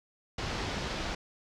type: low-pass noise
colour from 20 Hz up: pink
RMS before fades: -35 dBFS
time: 0.38-1.15 s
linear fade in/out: 5 ms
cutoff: 5600 Hz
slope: 24 dB/octave
effects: none